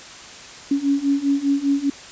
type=beating tone pair; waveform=sine; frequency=277.2 / 282.2 Hz; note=C#4 / C#4; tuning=0 / +31 cents; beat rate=5 Hz; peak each=-21 / -19 dBFS; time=0.71-1.9 s; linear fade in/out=5 ms; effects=white hiss -39 dBFS RMS until 2.11 s + resampled to 16000 Hz